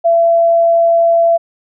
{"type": "tone", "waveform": "sine", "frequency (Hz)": 673, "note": "E5", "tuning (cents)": 36, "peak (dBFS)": -7, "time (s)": [0.04, 1.38], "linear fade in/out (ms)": 20, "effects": []}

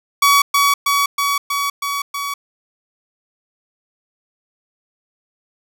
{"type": "tone with echo", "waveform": "sawtooth", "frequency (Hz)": 1132, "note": "C#6", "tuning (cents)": 36, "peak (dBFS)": -6, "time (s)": [0.22, 0.42], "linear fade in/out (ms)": 5, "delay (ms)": 320, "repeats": 6, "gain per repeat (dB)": -2, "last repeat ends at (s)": 2.34, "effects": []}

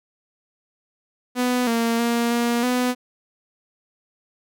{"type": "tone with pitch steps", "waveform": "sawtooth", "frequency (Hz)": [248.5, 230.9, 235.1, 237.1, 249.1], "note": ["B3", "A#3", "A#3", "A#3", "B3"], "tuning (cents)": [11, -16, 15, 30, 15], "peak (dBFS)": -15, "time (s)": [1.35, 2.95], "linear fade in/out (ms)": 50, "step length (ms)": 320, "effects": []}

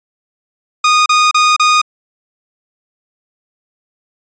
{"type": "tone bursts", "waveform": "sawtooth", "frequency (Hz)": 1234, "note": "D#6", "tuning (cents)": -15, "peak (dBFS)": -4, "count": 4, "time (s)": [0.84, 1.816], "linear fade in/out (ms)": 5, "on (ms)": 220, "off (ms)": 32, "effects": ["resampled to 16000 Hz"]}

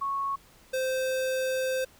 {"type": "tone pair in turn", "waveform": ["sine", "square"], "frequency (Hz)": [1104, 520.1], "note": ["C#6", "C5"], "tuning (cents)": [-7, -10], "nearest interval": "octave + minor second", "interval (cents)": 1303, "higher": "first", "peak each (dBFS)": -27, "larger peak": "neither", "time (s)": [[0.01, 0.36], [0.73, 1.85]], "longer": "second", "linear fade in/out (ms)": 10, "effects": ["pink hiss -57 dBFS RMS until 1.99 s"]}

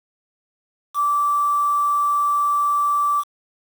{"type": "tone with quantisation", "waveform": "sine", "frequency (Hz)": 1164, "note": "D6", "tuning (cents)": -16, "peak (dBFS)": -16, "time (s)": [0.94, 3.24], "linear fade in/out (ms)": 50, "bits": 6, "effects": []}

